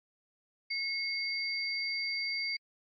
sine tone pair together, 2174 / 4676 Hz, C#7 / D8, -34 / -8 cents, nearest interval octave + minor second, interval 1326 cents, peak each -34 / -35 dBFS, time 0.7-2.57 s, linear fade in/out 10 ms, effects AAC 32 kbps

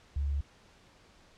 sine tone, 70.8 Hz, C#2, 37 cents sharp, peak -28 dBFS, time 0.16-0.41 s, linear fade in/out 5 ms, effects pink hiss -60 dBFS RMS until 1.37 s + low-pass 6000 Hz 12 dB/octave

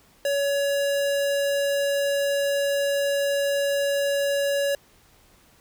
square tone, 563 Hz, C#5, 27 cents sharp, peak -22 dBFS, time 0.25-4.75 s, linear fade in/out 2 ms, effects pink hiss -57 dBFS RMS until 5.6 s

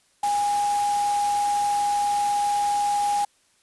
sine tone in noise, 820 Hz, G#5, 22 cents flat, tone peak -20 dBFS, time 0.23-3.25 s, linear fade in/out 5 ms, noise white, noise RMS -34 dBFS, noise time 0.23-3.25 s, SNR +11 dB, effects white hiss -63 dBFS RMS until 3.62 s + resampled to 24000 Hz

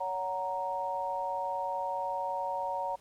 sine chord, F# major, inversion second, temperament equal with one note detuned, 561.5 / 740 / 932.3 Hz, C#5 / F#5 / A#5, +22 / 0 / 0 cents, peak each -37 / -37 / -33 dBFS, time 0-2.96 s, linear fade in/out 10 ms, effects pink hiss -62 dBFS RMS until 3 s + low-pass 12000 Hz 12 dB/octave

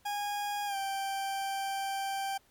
40% pulse tone with pitch glide, 821 to 783 Hz, G#5 to G5, -20 to -2 cents, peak -31 dBFS, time 0.05-2.38 s, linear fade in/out 10 ms, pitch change -82 cents, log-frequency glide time 0.66-0.76 s, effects pink hiss -66 dBFS RMS until 2.5 s + MP3 96 kbps

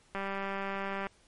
click train, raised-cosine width 0.5 ms, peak -21 dBFS, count 181, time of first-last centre 0.15-1.068 s, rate 196 Hz, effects pink hiss -64 dBFS RMS until 1.27 s + MP3 48 kbps

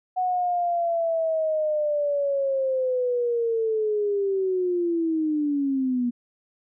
sine linear sweep, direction down, 740 to 238.7 Hz, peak -21 dBFS, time 0.16-6.11 s, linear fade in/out 20 ms, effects none

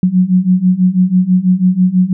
sine beating tone pair, 180 / 186.1 Hz, F#3 / F#3, -47 / +10 cents, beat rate 6.1 Hz, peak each -12 / -10 dBFS, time 0.03-2.13 s, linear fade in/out 2 ms, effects none

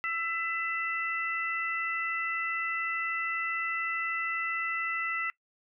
harmonic tone, 667 Hz, E5, 20 cents sharp, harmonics 2 / 3 / 4, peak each -34 / -32 / -37 dBFS, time 0.04-5.3 s, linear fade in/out 0 ms, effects noise-tail reverb RT60 0.1 s tail -21 dB re dry

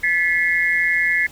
sine tone cluster, 1727 / 1974 / 2145 Hz, A6 / B6 / C7, -33 / -1 / +42 cents, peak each -20 dBFS, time 0.03-1.27 s, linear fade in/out 10 ms, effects pink hiss -44 dBFS RMS until 1.31 s

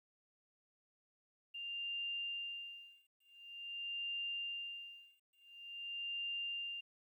sine tone with tremolo, 2794 Hz, F7, in tune, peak -38 dBFS, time 1.54-6.81 s, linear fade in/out 10 ms, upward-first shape sine, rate 0.47 Hz, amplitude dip 100%, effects 13-bit

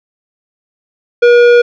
triangle tone with tanh clipping, 480 Hz, B4, 49 cents flat, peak -5 dBFS, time 1.22-1.62 s, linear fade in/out 10 ms, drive 17 dB, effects none

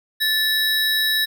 square tone pair together, 1753 / 3850 Hz, A6 / B7, -7 / -45 cents, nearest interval octave + major second, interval 1362 cents, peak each -22 / -20 dBFS, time 0.2-1.26 s, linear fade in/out 20 ms, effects none

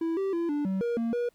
triangle tone with pitch steps, 329.4 / 388.7 / 338.3 / 292.6 / 190.9 / 473.4 / 230.7 / 480.7 Hz, E4 / G4 / E4 / D4 / G3 / A#4 / A#3 / B4, -1 / -15 / +45 / -6 / -46 / +27 / -18 / -47 cents, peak -24 dBFS, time 0.01-1.29 s, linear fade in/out 5 ms, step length 160 ms, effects pink hiss -68 dBFS RMS until 1.34 s

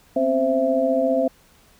sine tone cluster, 252.2 / 266.8 / 522 / 666 Hz, B3 / C4 / C5 / E5, +36 / +34 / -4 / +18 cents, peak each -30 / -23 / -21 / -21 dBFS, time 0.16-1.28 s, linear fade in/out 5 ms, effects pink hiss -55 dBFS RMS until 1.79 s

